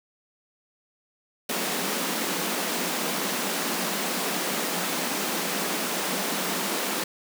pink high-pass noise, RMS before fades -28 dBFS, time 1.49-7.04 s, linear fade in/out 5 ms, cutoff 170 Hz, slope 96 dB/octave, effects none

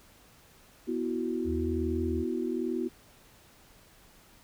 sine chord, B suspended fourth, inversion none, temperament just, 246.9 / 329.3 / 370.4 Hz, B3 / E4 / F#4, 0 / -2 / +2 cents, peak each -33 dBFS, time 0.87-2.89 s, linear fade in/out 20 ms
sine tone with vibrato, 81.3 Hz, E2, 23 cents flat, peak -32 dBFS, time 1.44-2.25 s, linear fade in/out 50 ms, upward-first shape square, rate 13 Hz, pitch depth 12 cents each way
effects pink hiss -58 dBFS RMS until 4.43 s

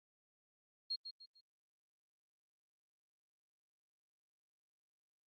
sine tone with echo, 4259 Hz, C8, 30 cents sharp, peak -36 dBFS, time 0.9-0.96 s, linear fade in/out 10 ms, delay 150 ms, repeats 3, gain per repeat -9 dB, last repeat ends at 1.41 s, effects Opus 24 kbps

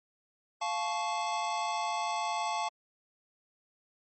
square chord, F augmented, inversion none, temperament equal with one note detuned, 698.5 / 868.4 / 1108.7 Hz, F5 / A5 / C#6, 0 / -23 / 0 cents, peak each -36 / -34 / -37 dBFS, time 0.61-2.69 s, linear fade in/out 10 ms, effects MP3 32 kbps

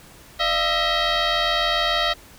sine tone with frequency modulation, 1244.5 Hz, D#6, in tune, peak -17 dBFS, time 0.39-2.14 s, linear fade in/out 20 ms, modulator 644 Hz, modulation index 4.8, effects tanh soft clip ceiling -14 dBFS + pink hiss -47 dBFS RMS until 2.38 s

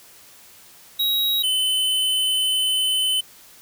square tone pair in turn, 3825 / 3036 Hz, A#7 / F#7, +44 / +44 cents, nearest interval major third, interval 400 cents, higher first, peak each -19 dBFS, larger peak neither, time 0.99-1.43 / 1.43-3.21 s, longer second, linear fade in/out 10 ms, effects white hiss -48 dBFS RMS until 3.61 s

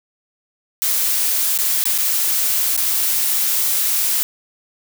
blue noise with dropouts, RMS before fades -18 dBFS, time 0.82-4.23 s, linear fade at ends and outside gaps 0 ms, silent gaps 1.576-1.588 / 1.84-1.855 / 1.979-1.985 / 2.765-2.776 s, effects none

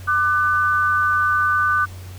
sine tone pair together, 1189.6 / 1500 Hz, D6 / F#6, +22 / +23 cents, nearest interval major third, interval 401 cents, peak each -18 dBFS, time 0.07-1.86 s, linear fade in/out 20 ms, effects added 92 Hz sine -33 dBFS peak until 2.18 s + pink hiss -44 dBFS RMS until 2.18 s

